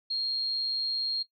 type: tone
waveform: sine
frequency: 4239 Hz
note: C8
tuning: 22 cents sharp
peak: -27 dBFS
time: 0.1-1.23 s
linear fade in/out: 10 ms
effects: noise-tail reverb RT60 0.1 s tail -18 dB re dry